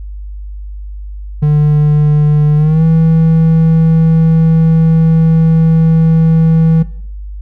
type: tone with pitch glide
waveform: triangle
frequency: 149.5 to 162.09 Hz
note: D3 to E3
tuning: +31 to -29 cents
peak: -4 dBFS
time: 1.42-6.83 s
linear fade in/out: 10 ms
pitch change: +140 cents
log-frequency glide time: 2.56-2.83 s
effects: noise-tail reverb RT60 0.6 s tail -17 dB re dry + added 50 Hz sine -22 dBFS peak until 7.41 s